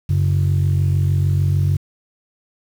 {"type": "tone pair together", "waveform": "sine", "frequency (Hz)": [93.7, 140.39], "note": ["F#2", "C#3"], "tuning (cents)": [22, 22], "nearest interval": "perfect fifth", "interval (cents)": 700, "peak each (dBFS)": [-14, -16], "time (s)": [0.09, 1.77], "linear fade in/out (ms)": 10, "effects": ["tanh soft clip ceiling -10 dBFS", "7-bit"]}